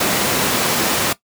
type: high-pass noise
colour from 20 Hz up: pink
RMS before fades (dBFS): -18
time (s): 0-1.13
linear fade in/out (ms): 5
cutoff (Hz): 180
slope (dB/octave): 12
effects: noise-tail reverb RT60 0.1 s tail -17 dB re dry